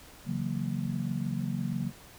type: chord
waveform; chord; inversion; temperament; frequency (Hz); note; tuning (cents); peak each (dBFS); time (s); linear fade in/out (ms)
sine; F# dominant seventh; second; just; 138.75 / 166.5 / 185 / 231.2; C#3 / E3 / F#3 / A#3; +2 / +18 / 0 / -14; -34 / -37 / -34 / -35; 0.25-1.92; 50
effects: pink hiss -52 dBFS RMS until 2.18 s